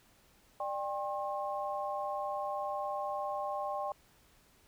sine tone cluster, 595 / 796 / 1074 Hz, D5 / G5 / C6, +22 / +26 / +45 cents, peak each -38 / -37 / -39 dBFS, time 0.6-3.92 s, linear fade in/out 2 ms, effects pink hiss -65 dBFS RMS until 4.67 s

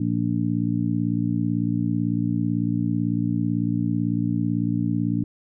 harmonic tone, 58 Hz, A#1, 8 cents flat, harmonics 2 / 3 / 4 / 5, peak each -26 / -26 / -26 / -26 dBFS, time 0-5.24 s, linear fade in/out 5 ms, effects none

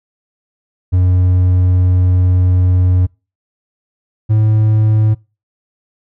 triangle tone pair in turn, 91 / 108.22 Hz, F#2 / A2, -28 / -28 cents, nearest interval minor third, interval 300 cents, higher second, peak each -6 dBFS, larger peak neither, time 0.92-3.07 / 4.29-5.15 s, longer first, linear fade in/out 20 ms, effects noise-tail reverb RT60 0.3 s tail -25 dB re dry

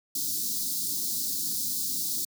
white band-stop noise, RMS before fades -30 dBFS, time 0.15-2.25 s, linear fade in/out 5 ms, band 330 to 4000 Hz, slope 48 dB/octave, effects high-pass 150 Hz 12 dB/octave

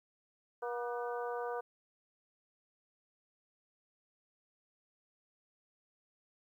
harmonic tone with a mistuned harmonic, 240.3 Hz, B3, 47 cents flat, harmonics 2 / 3 / 4 / 5 / 6, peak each -38 / -42 / -44 / -46 / -48 dBFS, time 0.62-1.61 s, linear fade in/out 10 ms, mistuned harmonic 6, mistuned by +68 cents, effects 12-bit

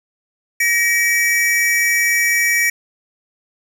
square tone pair together, 1890 / 2292 Hz, A#6 / D7, +23 / -43 cents, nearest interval minor third, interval 334 cents, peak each -17 dBFS, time 0.6-2.7 s, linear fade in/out 5 ms, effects none

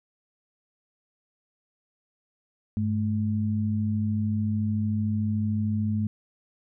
sine tone pair together, 101.42 / 214.9 Hz, G#2 / A3, -41 / -41 cents, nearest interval octave + minor second, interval 1300 cents, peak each -26 dBFS, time 2.77-6.07 s, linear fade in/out 0 ms, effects none

